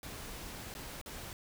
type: noise with dropouts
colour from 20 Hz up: pink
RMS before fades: -45 dBFS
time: 0.03-1.33 s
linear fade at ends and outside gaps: 1 ms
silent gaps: 0.74-0.75 / 1.014-1.06 s
effects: none